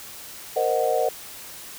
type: chord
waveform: sine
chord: C half-diminished seventh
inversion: third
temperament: equal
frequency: 466.2 / 523.3 / 622.3 / 740 Hz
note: Bb4 / C5 / Eb5 / Gb5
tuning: 0 / 0 / 0 / 0 cents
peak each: -25 dBFS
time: 0.56-1.09 s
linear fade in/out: 5 ms
effects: white hiss -40 dBFS RMS until 1.78 s